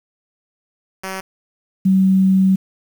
5% pulse / sine tone pair in turn, 190.2 / 190.2 Hz, F#3 / F#3, +48 / +48 cents, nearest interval unison, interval 0 cents, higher neither, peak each -14 / -10 dBFS, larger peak second, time 1.03-1.21 / 1.85-2.56 s, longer second, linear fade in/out 10 ms, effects 7-bit

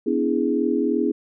sine chord, E dominant seventh, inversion second, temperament equal with one note detuned, 246.9 / 286.6 / 329.6 / 415.3 Hz, B3 / D4 / E4 / G#4, 0 / -42 / 0 / 0 cents, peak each -24 dBFS, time 0.06-1.12 s, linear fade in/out 10 ms, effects none

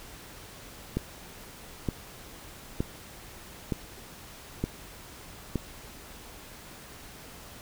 click train, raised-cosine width 3 ms, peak -14 dBFS, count 6, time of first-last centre 0.97-5.557 s, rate 1.09 Hz, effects pink hiss -47 dBFS RMS until 7.61 s

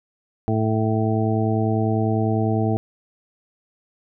harmonic tone, 110 Hz, A2, in tune, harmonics 1 / 2 / 3 / 4 / 6 / 7, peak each -21 / -24 / -26 / -27 / -29 / -29 dBFS, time 0.48-2.77 s, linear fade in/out 0 ms, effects none

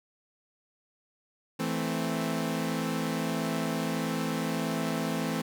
sawtooth chord, A minor, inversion second, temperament equal, 164.81 / 220 / 261.6 Hz, E3 / A3 / C4, 0 / 0 / 0 cents, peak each -29 dBFS, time 1.59-5.42 s, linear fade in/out 10 ms, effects none

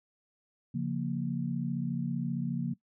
sine chord, Bb minor, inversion first, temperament just, 139.85 / 174.81 / 233.1 Hz, Db3 / F3 / Bb3, +16 / +2 / 0 cents, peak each -34 dBFS, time 0.74-2.74 s, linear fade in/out 10 ms, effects noise-tail reverb RT60 0.1 s tail -20 dB re dry

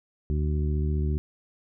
harmonic tone, 74.8 Hz, D2, 32 cents sharp, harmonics 1 / 2 / 3 / 4 / 5, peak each -24 / -30 / -36 / -40 / -37 dBFS, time 0.3-1.18 s, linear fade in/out 0 ms, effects none

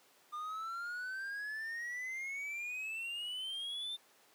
triangle exponential sweep, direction up, 1200 to 3608 Hz, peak -37 dBFS, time 0.32-3.97 s, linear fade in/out 20 ms, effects pink hiss -65 dBFS RMS until 4.34 s + high-pass 400 Hz 12 dB/octave

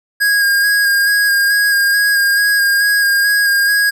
square tone with vibrato, 1633 Hz, G#6, 30 cents flat, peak -11 dBFS, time 0.2-3.91 s, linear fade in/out 20 ms, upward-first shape square, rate 2.3 Hz, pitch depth 17 cents each way, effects none

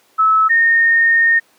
sine tone pair in turn, 1300 / 1838.5 Hz, E6 / A#6, -24 / -24 cents, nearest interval tritone, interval 600 cents, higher second, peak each -9 dBFS, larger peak neither, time 0.18-0.49 / 0.49-1.4 s, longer second, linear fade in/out 20 ms, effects pink hiss -54 dBFS RMS until 1.58 s + high-pass 300 Hz 12 dB/octave

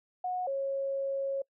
sine tone pair in turn, 730 / 546.9 Hz, F#5 / C#5, -24 / -23 cents, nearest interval perfect fourth, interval 499 cents, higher first, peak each -30 / -29 dBFS, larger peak second, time 0.24-0.47 / 0.47-1.42 s, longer second, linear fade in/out 5 ms, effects noise-tail reverb RT60 0.1 s tail -26 dB re dry

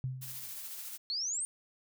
sine tone with exponential decay, 129.6 Hz, C3, 16 cents flat, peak -30 dBFS, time 0.04-0.55 s, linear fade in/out 0 ms, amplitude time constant 110 ms
blue noise with tremolo, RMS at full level -42 dBFS, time 0.21-0.98 s, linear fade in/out 20 ms, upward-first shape sine, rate 14 Hz, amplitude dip 30%
sine exponential sweep, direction up, 4200 to 8960 Hz, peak -32 dBFS, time 1.1-1.45 s, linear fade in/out 0 ms
effects none

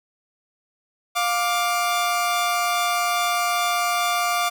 sawtooth tone pair together, 705 / 1174.2 Hz, F5 / D6, +16 / -1 cents, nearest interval major sixth, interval 883 cents, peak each -19 dBFS, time 1.15-4.5 s, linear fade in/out 20 ms, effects none

